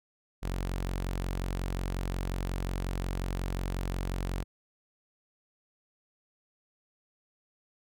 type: tone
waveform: sawtooth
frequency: 45.56 Hz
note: F#1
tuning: 26 cents flat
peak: -27 dBFS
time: 0.42-4.44 s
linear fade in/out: 20 ms
effects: none